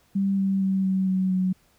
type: tone with pitch steps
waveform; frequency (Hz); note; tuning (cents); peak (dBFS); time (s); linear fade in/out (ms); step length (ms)
sine; 196 / 193.86 / 191.74 / 189.65 / 187.58 / 185.53; G3 / G3 / G3 / F#3 / F#3 / F#3; 0 / -19 / -38 / +43 / +24 / +5; -20; 0.15-1.53; 10; 230
effects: pink hiss -62 dBFS RMS until 1.78 s